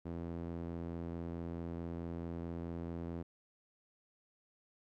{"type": "tone with band-pass filter", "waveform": "sawtooth", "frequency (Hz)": 84.6, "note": "E2", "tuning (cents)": 45, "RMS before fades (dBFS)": -42, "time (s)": [0.05, 3.23], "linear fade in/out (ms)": 10, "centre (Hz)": 280, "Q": 0.85, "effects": []}